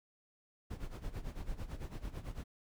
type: noise with tremolo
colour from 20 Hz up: brown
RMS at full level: -39 dBFS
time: 0.7-2.44 s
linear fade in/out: 10 ms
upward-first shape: sine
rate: 9 Hz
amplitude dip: 80%
effects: none